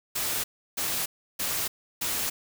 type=noise bursts; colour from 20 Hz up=white; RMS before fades=-29 dBFS; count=4; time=0.15-2.3 s; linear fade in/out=10 ms; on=290 ms; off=330 ms; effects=none